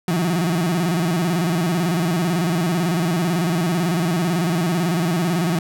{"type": "tone with vibrato", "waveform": "35% pulse", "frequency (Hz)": 170.6, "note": "F3", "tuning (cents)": -40, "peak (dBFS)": -16, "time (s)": [0.08, 5.59], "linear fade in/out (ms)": 2, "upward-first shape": "square", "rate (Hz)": 18, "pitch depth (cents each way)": 110, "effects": []}